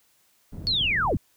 white low-pass noise, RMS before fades -35 dBFS, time 0.52-1.16 s, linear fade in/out 10 ms, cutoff 130 Hz, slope 12 dB/octave
sine linear sweep, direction down, 4464 to 46.02 Hz, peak -21 dBFS, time 0.67-1.17 s, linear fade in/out 0 ms
effects white hiss -64 dBFS RMS until 1.36 s

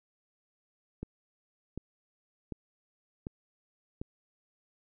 click train, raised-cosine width 3 ms, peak -24 dBFS, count 5, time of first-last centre 1.03-4.015 s, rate 1.34 Hz, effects none

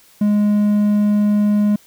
triangle tone, 207.7 Hz, G#3, in tune, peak -10 dBFS, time 0.21-1.76 s, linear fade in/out 5 ms, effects white hiss -50 dBFS RMS until 1.86 s

